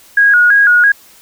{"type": "tone with vibrato", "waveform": "sine", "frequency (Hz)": 1542, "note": "G6", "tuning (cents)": -29, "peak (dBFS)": -5, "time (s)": [0.17, 0.92], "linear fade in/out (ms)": 5, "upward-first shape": "square", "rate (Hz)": 3, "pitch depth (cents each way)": 110, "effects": ["white hiss -43 dBFS RMS until 1.21 s"]}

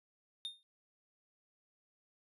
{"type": "tone with exponential decay", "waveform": "triangle", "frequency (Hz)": 3654, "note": "A#7", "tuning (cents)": -35, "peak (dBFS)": -34, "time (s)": [0.45, 0.63], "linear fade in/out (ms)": 0, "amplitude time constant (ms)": 38, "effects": ["resampled to 32000 Hz"]}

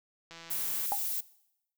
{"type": "click train", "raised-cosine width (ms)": 0.2, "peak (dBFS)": -30, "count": 92, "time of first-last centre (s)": [0.31, 0.858], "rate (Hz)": 166}
{"type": "noise", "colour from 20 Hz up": "violet", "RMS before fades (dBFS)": -33, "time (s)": [0.5, 1.21], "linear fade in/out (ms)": 10}
{"type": "tone with exponential decay", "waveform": "sine", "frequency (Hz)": 808, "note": "G#5", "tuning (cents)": -48, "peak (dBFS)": -24, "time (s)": [0.92, 1], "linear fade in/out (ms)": 0, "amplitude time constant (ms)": 17}
{"effects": ["noise-tail reverb RT60 0.8 s tail -20 dB re dry"]}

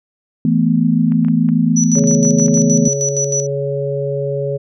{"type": "chord", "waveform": "sine", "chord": "E suspended fourth", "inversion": "none", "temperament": "equal", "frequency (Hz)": [164.81, 220, 246.9], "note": ["E3", "A3", "B3"], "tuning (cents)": [0, 0, 0], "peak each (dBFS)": -15, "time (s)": [0.45, 2.88], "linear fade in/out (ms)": 2}
{"type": "clicks", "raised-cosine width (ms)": 0.5, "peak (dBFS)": -21, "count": 12, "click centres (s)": [1.121, 1.248, 1.284, 1.489, 1.954, 1.985, 2.039, 2.112, 2.251, 2.398, 2.482, 2.574]}
{"type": "tone with tremolo", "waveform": "sine", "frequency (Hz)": 5920, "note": "F#8", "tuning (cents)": 0, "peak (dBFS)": -15, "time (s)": [1.76, 3.47], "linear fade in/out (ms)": 10, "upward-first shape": "square", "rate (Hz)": 6.4, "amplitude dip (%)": 75}
{"type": "harmonic tone", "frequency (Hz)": 140, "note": "C#3", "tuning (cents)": 18, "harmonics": [1, 3, 4], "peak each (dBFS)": [-21, -21, -21], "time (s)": [1.95, 4.58], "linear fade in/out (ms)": 20}
{"effects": []}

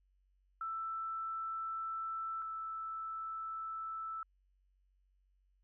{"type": "tone pair in turn", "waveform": "sine", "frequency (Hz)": [1326, 1318.4], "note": ["E6", "E6"], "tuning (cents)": [10, 0], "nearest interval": "unison", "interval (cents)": 10, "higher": "first", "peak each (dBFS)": [-37, -39], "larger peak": "first", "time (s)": [[0.61, 2.42], [2.42, 4.23]], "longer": "neither", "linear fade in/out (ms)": 2, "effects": ["added 47 Hz sine -70 dBFS peak until 5.63 s"]}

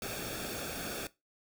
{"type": "noise with comb filter", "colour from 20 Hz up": "pink", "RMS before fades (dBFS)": -39, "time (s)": [0.02, 1.07], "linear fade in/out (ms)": 2, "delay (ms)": 1, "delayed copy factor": -0.7, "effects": ["noise-tail reverb RT60 0.2 s tail -17 dB re dry"]}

